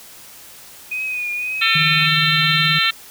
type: tone with vibrato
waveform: sine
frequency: 2483 Hz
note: D#7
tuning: 4 cents flat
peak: -21 dBFS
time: 0.91-2.07 s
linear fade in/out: 10 ms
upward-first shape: triangle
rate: 1.9 Hz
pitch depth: 49 cents each way
type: harmonic tone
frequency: 448.8 Hz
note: A4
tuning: 34 cents sharp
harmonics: 3 / 4 / 5 / 6 / 7 / 8 / 9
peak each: -22 / -22 / -22 / -22 / -22 / -22 / -22 dBFS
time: 1.61-2.91 s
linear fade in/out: 10 ms
type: tone with tremolo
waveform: sine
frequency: 155.56 Hz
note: D#3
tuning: in tune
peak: -19 dBFS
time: 1.75-2.79 s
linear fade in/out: 5 ms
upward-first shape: triangle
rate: 19 Hz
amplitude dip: 50%
effects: white hiss -41 dBFS RMS until 3.1 s